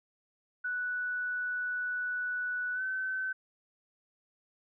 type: tone with pitch glide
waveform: sine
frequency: 1480 to 1527.8 Hz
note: F#6 to G6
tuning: 0 to -45 cents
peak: -31 dBFS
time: 0.64-3.33 s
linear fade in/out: 10 ms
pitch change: +55 cents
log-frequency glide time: 2.74-2.82 s
effects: none